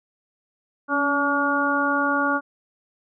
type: harmonic tone with a mistuned harmonic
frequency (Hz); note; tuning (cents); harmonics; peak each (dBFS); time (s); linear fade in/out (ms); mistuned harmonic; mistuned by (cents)
285.7; D4; -48; 1 / 2 / 3 / 4 / 5; -25 / -28 / -28 / -25 / -23; 0.88-2.41; 50; 1; -30
effects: none